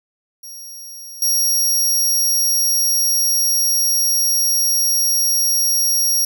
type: tone with level steps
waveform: 20% pulse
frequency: 5630 Hz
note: F8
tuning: 13 cents sharp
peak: -27 / -9 dBFS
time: 0.43-6.25 s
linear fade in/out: 5 ms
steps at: 1.22 s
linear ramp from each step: 2 ms
effects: none